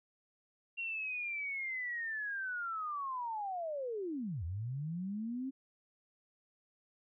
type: linear two-way sweep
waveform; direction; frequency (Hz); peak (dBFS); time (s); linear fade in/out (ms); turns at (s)
sine; down then up; 2762 to 78.5 to 272.1; -36; 0.77-5.51; 20; 4.44
effects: none